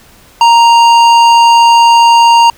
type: tone with hard clipping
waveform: sine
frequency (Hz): 932.3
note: A#5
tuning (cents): 0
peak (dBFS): -4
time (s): 0.41-2.5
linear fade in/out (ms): 2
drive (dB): 12
effects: pink hiss -41 dBFS RMS until 2.57 s